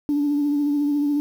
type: tone with vibrato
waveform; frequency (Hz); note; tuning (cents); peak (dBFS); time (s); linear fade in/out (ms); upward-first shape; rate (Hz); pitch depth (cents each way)
sine; 290.1; D4; -21; -17; 0.09-1.2; 0; triangle; 14; 38
effects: tanh soft clip ceiling -14 dBFS + 8-bit